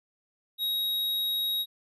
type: tone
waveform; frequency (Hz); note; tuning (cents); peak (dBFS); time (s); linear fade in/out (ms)
square; 3797; A#7; +31; -27; 0.58-1.66; 50
effects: resampled to 32000 Hz